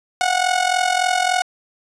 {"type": "tone with amplitude modulation", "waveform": "sawtooth", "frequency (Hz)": 732, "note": "F#5", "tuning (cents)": -19, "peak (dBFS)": -9, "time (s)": [0.21, 1.42], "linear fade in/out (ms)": 0, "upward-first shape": "sine", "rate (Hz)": 43.5, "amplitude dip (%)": 75, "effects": ["resampled to 22050 Hz", "8-bit"]}